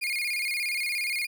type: tone with vibrato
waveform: 35% pulse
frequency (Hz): 2282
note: C#7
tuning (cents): +50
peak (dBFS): -25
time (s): 0.01-1.27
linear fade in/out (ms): 20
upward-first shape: square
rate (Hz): 17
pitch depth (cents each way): 100
effects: none